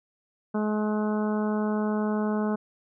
harmonic tone, 212.3 Hz, G#3, 38 cents sharp, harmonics 1 / 2 / 3 / 4 / 5 / 6 / 7, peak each -25 / -31 / -35 / -37 / -39 / -41 / -42 dBFS, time 0.54-2.56 s, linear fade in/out 10 ms, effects none

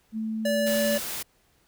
sine tone with pitch glide, 220 to 221.3 Hz, A3 to A3, 0 to +10 cents, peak -27 dBFS, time 0.12-1 s, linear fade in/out 50 ms, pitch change +10 cents, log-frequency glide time 0.47-0.81 s
square tone, 578 Hz, D5, 28 cents flat, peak -24 dBFS, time 0.45-0.98 s, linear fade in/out 5 ms
white noise, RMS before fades -33 dBFS, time 0.66-1.23 s, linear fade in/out 10 ms
effects pink hiss -65 dBFS RMS until 1.67 s

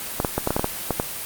clicks, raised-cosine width 1 ms, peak -6 dBFS, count 10, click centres 0.201 / 0.248 / 0.38 / 0.474 / 0.506 / 0.565 / 0.595 / 0.644 / 0.907 / 0.999 s, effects white hiss -31 dBFS RMS until 1.25 s + Opus 32 kbps

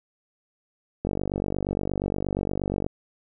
click train, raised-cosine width 2 ms, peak -13 dBFS, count 89, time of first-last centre 1.05-2.864 s, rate 48.5 Hz, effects none

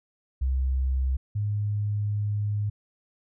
sine tone pair in turn, 65.41 / 103.83 Hz, C2 / G#2, 0 / 0 cents, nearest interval minor sixth, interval 800 cents, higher second, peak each -22 / -24 dBFS, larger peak first, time 0.41-1.17 / 1.35-2.7 s, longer second, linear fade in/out 10 ms, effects none

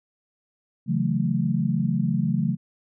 sine chord, F# minor seventh, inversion second, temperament equal, 138.59 / 164.81 / 185 / 220 Hz, C#3 / E3 / F#3 / A3, 0 / 0 / 0 / 0 cents, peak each -26 dBFS, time 0.86-2.57 s, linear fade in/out 50 ms, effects none

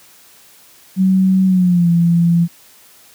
sine tone with pitch glide, 188.8 to 170.16 Hz, F#3 to F3, +35 to -45 cents, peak -9 dBFS, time 0.96-2.48 s, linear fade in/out 50 ms, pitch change -180 cents, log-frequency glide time 1.46-1.89 s, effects white hiss -46 dBFS RMS until 3.14 s + high-pass 80 Hz 12 dB/octave

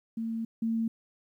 sine tone pair in turn, 226.5 / 226.5 Hz, A#3 / A#3, -50 / -50 cents, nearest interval unison, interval 0 cents, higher neither, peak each -30 / -26 dBFS, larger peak second, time 0.17-0.45 / 0.62-0.88 s, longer first, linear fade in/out 5 ms, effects 11-bit

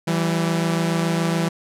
sawtooth tone pair together, 165.97 / 193 Hz, E3 / G3, +12 / -27 cents, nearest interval minor third, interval 261 cents, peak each -16 / -21 dBFS, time 0.07-1.49 s, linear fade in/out 10 ms, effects low-pass 11000 Hz 12 dB/octave

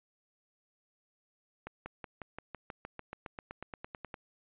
accelerating click train, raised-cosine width 0.5 ms, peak -26 dBFS, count 19, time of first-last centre 1.67-4.142 s, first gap 190 ms, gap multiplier 0.96, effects resampled to 8000 Hz

